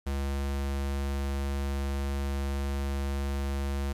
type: tone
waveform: square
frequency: 69.3 Hz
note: C#2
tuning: in tune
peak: -29 dBFS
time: 0.06-3.93 s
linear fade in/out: 10 ms
effects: resampled to 32000 Hz + 10-bit